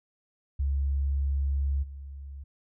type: tone with level steps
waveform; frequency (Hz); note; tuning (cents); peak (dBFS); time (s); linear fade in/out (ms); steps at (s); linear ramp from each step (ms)
sine; 69.3; C#2; 0; -24 / -38; 0.59-2.44; 10; 1.82; 20
effects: none